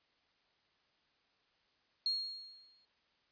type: tone with exponential decay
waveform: sine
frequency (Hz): 4273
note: C8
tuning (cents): +36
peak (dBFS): -29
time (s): 2.06-2.85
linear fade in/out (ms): 1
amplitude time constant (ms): 170
effects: white hiss -74 dBFS RMS until 3.31 s + resampled to 11025 Hz